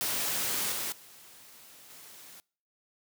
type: noise with level steps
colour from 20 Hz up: white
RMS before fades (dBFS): -31 / -34 / -53 / -50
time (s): 0.01-2.4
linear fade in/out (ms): 0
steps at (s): 0.72 / 0.92 / 1.9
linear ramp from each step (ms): 2
effects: noise-tail reverb RT60 0.5 s tail -26 dB re dry + high-pass 100 Hz 12 dB/octave